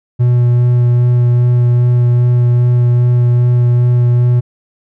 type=tone with vibrato; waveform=triangle; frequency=121.8 Hz; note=B2; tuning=24 cents flat; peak=-5 dBFS; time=0.19-4.41 s; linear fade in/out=20 ms; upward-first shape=sine; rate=2.5 Hz; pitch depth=11 cents each way; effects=none